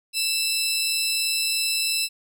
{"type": "tone cluster", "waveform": "25% pulse", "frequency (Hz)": [2659, 4010, 5160], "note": ["E7", "B7", "E8"], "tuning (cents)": [14, 26, -38], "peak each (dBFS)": -22, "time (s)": [0.13, 2.09], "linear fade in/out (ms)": 50, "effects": []}